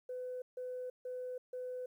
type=tone bursts; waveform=sine; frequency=503 Hz; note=B4; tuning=32 cents sharp; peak=-38 dBFS; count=4; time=0.09-1.86 s; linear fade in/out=5 ms; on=330 ms; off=150 ms; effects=tanh soft clip ceiling -35 dBFS + 12-bit